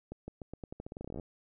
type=accelerating click train; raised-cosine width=2 ms; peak=-28 dBFS; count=20; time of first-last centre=0.12-1.198 s; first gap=160 ms; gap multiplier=0.86; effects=none